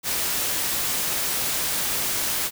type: noise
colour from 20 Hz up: white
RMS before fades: -25 dBFS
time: 0.03-2.51 s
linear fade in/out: 50 ms
effects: none